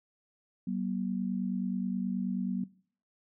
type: tone pair together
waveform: sine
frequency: 190 / 239.4 Hz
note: F#3 / A#3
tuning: +46 / +46 cents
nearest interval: major third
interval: 400 cents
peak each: -32 / -34 dBFS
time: 0.67-2.64 s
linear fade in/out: 5 ms
effects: noise-tail reverb RT60 0.5 s tail -19 dB re dry